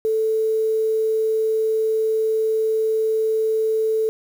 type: tone with quantisation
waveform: sine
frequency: 440 Hz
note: A4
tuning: in tune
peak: -17 dBFS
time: 0.05-4.09 s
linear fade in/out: 0 ms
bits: 7
effects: none